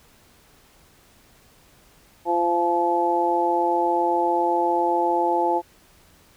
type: harmonic tone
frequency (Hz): 172.5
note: F3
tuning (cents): -21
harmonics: 2 / 3 / 4 / 5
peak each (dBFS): -24 / -27 / -26 / -21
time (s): 2.25-5.62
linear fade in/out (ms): 50
effects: pink hiss -55 dBFS RMS until 6.36 s